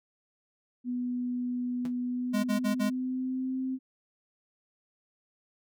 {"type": "tone with pitch glide", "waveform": "sine", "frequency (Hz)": [246.9, 260.7], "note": ["B3", "C4"], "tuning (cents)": [0, -6], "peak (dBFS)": -29, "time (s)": [0.84, 3.79], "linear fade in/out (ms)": 50, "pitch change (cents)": 94, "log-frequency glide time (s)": [2.02, 3.59]}
{"type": "tone with exponential decay", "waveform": "sawtooth", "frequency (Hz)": 166.4, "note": "E3", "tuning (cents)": 17, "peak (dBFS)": -34, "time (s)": [1.85, 1.93], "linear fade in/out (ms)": 2, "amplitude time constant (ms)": 17}
{"type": "tone bursts", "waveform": "square", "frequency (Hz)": 207.9, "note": "G#3", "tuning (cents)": 2, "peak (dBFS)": -27, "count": 4, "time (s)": [2.33, 2.902], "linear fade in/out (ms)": 20, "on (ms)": 110, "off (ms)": 44}
{"effects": []}